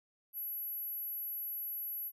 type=tone; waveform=sine; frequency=11680 Hz; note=F#9; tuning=24 cents flat; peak=-37 dBFS; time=0.33-2.12 s; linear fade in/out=50 ms; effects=none